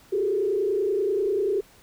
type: tone with frequency modulation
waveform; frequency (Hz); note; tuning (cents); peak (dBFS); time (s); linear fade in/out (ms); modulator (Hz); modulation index
sine; 400.6; G4; +38; -21; 0.12-1.61; 10; 30.3; 1.2
effects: pink hiss -54 dBFS RMS until 1.82 s